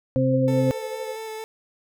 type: harmonic tone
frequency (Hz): 130.81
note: C3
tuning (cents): 0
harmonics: 1 / 2 / 4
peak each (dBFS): -22 / -22 / -22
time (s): 0.16-0.71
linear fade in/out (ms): 0
type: tone with tremolo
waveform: sine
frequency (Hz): 515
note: C5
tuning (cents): -28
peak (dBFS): -28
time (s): 0.33-1.16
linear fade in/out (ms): 10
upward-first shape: sine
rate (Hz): 12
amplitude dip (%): 75
type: tone with vibrato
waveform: 30% pulse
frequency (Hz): 440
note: A4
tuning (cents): 0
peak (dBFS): -29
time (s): 0.48-1.44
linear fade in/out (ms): 0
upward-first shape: square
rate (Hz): 4.4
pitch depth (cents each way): 12
effects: none

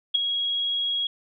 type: tone with ADSR envelope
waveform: sine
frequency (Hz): 3307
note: G#7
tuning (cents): -8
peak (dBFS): -14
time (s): 0.14-1.07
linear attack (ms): 14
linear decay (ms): 6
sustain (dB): -9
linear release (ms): 3
effects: none

